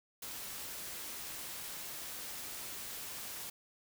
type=noise; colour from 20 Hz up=white; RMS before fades=-44 dBFS; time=0.22-3.5 s; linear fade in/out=5 ms; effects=none